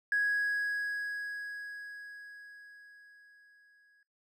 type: tone with exponential decay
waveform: triangle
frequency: 1661.2 Hz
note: G#6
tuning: in tune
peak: -22 dBFS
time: 0.12-4.03 s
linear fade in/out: 2 ms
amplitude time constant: 850 ms
effects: noise-tail reverb RT60 0.3 s tail -24 dB re dry + tanh soft clip ceiling -23 dBFS